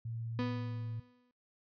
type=tone with pitch glide; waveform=sine; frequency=114.7 to 112.6 Hz; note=A#2 to A2; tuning=-28 to +40 cents; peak=-37 dBFS; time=0.05-1 s; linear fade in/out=5 ms; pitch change=-32 cents; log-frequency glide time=0.49-0.7 s
type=tone with exponential decay; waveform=35% pulse; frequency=247.2 Hz; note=B3; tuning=2 cents sharp; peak=-30 dBFS; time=0.39-1.31 s; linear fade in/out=0 ms; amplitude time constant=200 ms
effects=noise-tail reverb RT60 0.4 s tail -24 dB re dry + resampled to 11025 Hz